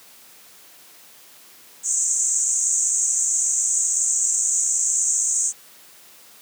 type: band-pass noise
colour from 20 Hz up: pink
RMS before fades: -21 dBFS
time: 1.83-5.53 s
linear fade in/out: 50 ms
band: 6400 to 8200 Hz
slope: 96 dB/octave
effects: white hiss -48 dBFS RMS until 6.41 s + high-pass 150 Hz 12 dB/octave